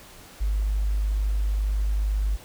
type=tone; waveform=sine; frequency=51 Hz; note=G#1; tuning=31 cents flat; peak=-21 dBFS; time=0.4-2.37 s; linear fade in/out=20 ms; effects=pink hiss -47 dBFS RMS until 2.44 s